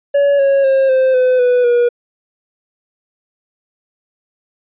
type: tone with pitch steps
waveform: triangle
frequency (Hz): 566 / 550.8 / 536.1 / 521.7 / 507.8 / 494.2 / 480.9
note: C#5 / C#5 / C5 / C5 / B4 / B4 / B4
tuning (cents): +36 / -11 / +42 / -5 / +48 / +1 / -46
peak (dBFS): -7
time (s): 0.14-1.89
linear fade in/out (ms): 10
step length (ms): 250
effects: resampled to 8000 Hz